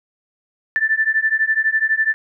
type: beating tone pair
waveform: sine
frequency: 1760 / 1772 Hz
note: A6 / A6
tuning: 0 / +12 cents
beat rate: 12 Hz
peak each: -18 dBFS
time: 0.76-2.14 s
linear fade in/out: 0 ms
effects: none